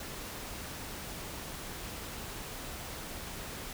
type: noise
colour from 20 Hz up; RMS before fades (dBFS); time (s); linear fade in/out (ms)
pink; -42; 0-3.73; 2
effects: none